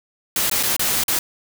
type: noise with dropouts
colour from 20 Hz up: white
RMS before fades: -20 dBFS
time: 0.36-1.19 s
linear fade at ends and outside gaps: 2 ms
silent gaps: 0.498-0.513 / 0.629-0.633 / 0.765-0.794 / 1.037-1.081 s
effects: none